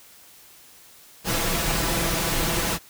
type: noise with comb filter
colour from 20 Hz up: pink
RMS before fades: -24 dBFS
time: 1.24-2.79 s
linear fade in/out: 50 ms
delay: 6 ms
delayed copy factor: +0.6
effects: white hiss -50 dBFS RMS until 2.89 s